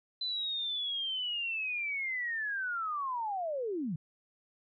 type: linear sweep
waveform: sine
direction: down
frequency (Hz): 4044 to 141.2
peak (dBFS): -32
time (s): 0.21-3.96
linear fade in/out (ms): 5
effects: none